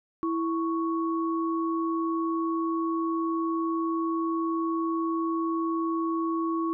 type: tone pair together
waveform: sine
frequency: 329.6 / 1110.2 Hz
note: E4 / C#6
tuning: 0 / +2 cents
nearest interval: octave + major sixth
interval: 2102 cents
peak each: -26 / -31 dBFS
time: 0.23-6.73 s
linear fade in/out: 0 ms
effects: none